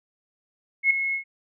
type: tone with ADSR envelope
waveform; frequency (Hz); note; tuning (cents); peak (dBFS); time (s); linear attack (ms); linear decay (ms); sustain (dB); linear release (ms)
sine; 2175; C#7; -33; -13; 0.83-1.24; 75; 4; -10; 100
effects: none